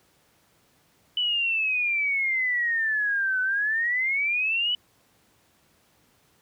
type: exponential two-way sweep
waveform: sine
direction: down then up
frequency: 2993 to 1500 to 2993 Hz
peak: -22 dBFS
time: 1.17-4.75 s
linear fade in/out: 2 ms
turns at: 3.41 s
effects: pink hiss -63 dBFS RMS until 6.41 s + high-pass 80 Hz 12 dB/octave